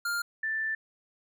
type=tone pair in turn; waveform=square / sine; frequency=1403 / 1767.7 Hz; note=F6 / A6; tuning=+8 / +8 cents; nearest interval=major third; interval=400 cents; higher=second; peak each=-29 / -28 dBFS; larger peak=second; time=0.05-0.22 / 0.43-0.75 s; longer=second; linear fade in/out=5 ms; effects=none